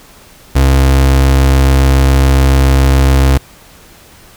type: tone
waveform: 35% pulse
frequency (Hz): 67.1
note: C2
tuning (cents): +44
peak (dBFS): -4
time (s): 0.55-3.38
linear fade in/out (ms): 10
effects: pink hiss -40 dBFS RMS until 4.36 s